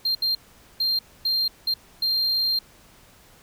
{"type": "tone bursts at uneven times", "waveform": "triangle", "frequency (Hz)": 4186, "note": "C8", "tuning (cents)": 0, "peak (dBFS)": -19, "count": 6, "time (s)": [[0.05, 0.15], [0.22, 0.35], [0.8, 0.99], [1.25, 1.48], [1.67, 1.74], [2.02, 2.59]], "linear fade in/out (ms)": 5, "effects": ["pink hiss -53 dBFS RMS until 3.42 s"]}